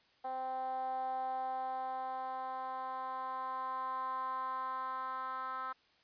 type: tone with band-pass filter sweep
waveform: 10% pulse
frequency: 260 Hz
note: C4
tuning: 11 cents flat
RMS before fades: -39 dBFS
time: 0.24-5.73 s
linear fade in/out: 10 ms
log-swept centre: 720 to 1200 Hz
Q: 5.9
effects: white hiss -69 dBFS RMS until 6.03 s + resampled to 11025 Hz